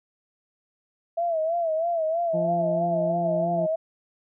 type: tone with vibrato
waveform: sine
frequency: 659.3 Hz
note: E5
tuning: in tune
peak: -22 dBFS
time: 1.17-3.76 s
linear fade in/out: 10 ms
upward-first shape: sine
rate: 3.1 Hz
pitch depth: 87 cents each way
type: harmonic tone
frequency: 171.8 Hz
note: F3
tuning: 28 cents flat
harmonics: 1 / 2 / 3 / 4 / 5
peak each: -28 / -34 / -39 / -37 / -42 dBFS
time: 2.33-3.67 s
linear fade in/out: 20 ms
effects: none